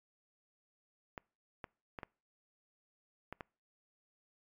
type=clicks; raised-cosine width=0.5 ms; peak=-27 dBFS; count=6; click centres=1.178 / 1.642 / 1.988 / 2.032 / 3.326 / 3.408 s; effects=noise-tail reverb RT60 0.4 s tail -26 dB re dry + MP3 96 kbps